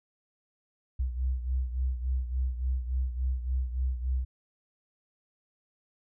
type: beating tone pair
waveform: sine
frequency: 63 / 66.5 Hz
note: B1 / C2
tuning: +35 / +29 cents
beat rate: 3.5 Hz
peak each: -28 / -34 dBFS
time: 0.99-4.25 s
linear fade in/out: 10 ms
effects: none